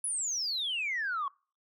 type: exponential sweep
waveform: sine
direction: down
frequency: 10500 to 1081 Hz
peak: -29 dBFS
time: 0.04-1.28 s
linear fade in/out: 2 ms
effects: noise-tail reverb RT60 0.4 s tail -26 dB re dry + tanh soft clip ceiling -26 dBFS